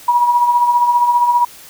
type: tone with tremolo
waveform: sine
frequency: 964 Hz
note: B5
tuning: 42 cents flat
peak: -7 dBFS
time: 0.08-1.45 s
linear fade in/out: 5 ms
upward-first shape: triangle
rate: 15 Hz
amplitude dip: 60%
effects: white hiss -39 dBFS RMS until 1.69 s